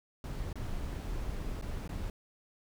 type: noise with dropouts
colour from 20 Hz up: brown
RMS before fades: -37 dBFS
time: 0.24-2.1 s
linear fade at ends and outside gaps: 1 ms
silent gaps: 0.529-0.556 / 1.613-1.623 / 1.877-1.892 s
effects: none